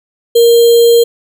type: tone with sample-and-hold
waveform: sine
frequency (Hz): 467.7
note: A#4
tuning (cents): +6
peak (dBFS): -3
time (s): 0.35-1.04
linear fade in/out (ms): 10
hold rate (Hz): 3675
effects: none